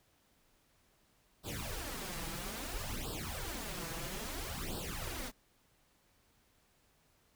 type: noise with flanger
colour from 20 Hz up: pink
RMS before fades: -41 dBFS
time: 1.43-5.32 s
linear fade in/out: 50 ms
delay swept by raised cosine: 0.23 to 6.13 ms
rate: 0.6 Hz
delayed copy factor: +0.95
effects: pink hiss -71 dBFS RMS until 7.35 s